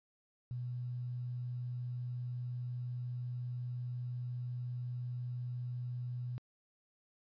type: tone with quantisation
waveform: sine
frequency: 123.2 Hz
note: B2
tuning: 4 cents flat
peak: -37 dBFS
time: 0.51-6.38 s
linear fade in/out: 0 ms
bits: 11
effects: resampled to 11025 Hz